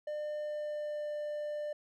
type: tone with pitch glide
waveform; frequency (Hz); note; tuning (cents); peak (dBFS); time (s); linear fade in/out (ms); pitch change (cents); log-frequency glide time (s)
triangle; 600 to 595.5; D5 to D5; +37 to +24; -33; 0.07-1.73; 5; -13; 0.41-1.13
effects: none